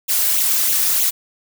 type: noise with flanger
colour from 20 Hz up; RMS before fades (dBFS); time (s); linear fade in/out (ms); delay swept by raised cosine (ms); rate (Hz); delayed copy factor
blue; -17; 0.08-1.11; 20; 0.29 to 3.29; 3.2; +0.75
effects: none